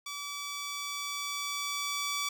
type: tone with level ramp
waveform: 10% pulse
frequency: 1150 Hz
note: D6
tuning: 37 cents flat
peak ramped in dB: -29 to -22 dBFS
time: 0.06-2.29 s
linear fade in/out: 5 ms
effects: none